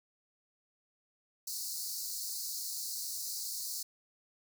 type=high-pass noise; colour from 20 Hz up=pink; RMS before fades=-39 dBFS; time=1.47-3.83 s; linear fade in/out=5 ms; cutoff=4200 Hz; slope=96 dB/octave; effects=none